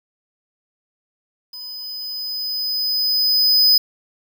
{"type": "tone with level ramp", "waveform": "square", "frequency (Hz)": 5010, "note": "D#8", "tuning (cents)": 11, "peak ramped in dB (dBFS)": [-32, -10], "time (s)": [1.53, 3.78], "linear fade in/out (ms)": 5, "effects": ["8-bit"]}